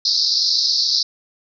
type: band-pass noise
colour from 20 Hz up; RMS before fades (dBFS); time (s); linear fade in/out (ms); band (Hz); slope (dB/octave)
pink; -18; 0.05-1.03; 5; 4100 to 5400; 96
effects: none